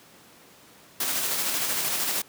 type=noise with tremolo; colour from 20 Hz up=white; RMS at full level=-26 dBFS; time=1-2.22 s; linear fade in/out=5 ms; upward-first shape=square; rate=13 Hz; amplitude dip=25%; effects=pink hiss -52 dBFS RMS until 2.28 s + high-pass 150 Hz 12 dB/octave